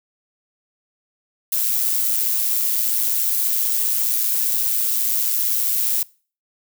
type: noise with amplitude modulation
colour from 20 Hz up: violet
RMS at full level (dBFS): -18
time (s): 1.52-6.03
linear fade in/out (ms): 5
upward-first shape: sine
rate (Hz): 115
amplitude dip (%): 45
effects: noise-tail reverb RT60 0.4 s tail -23 dB re dry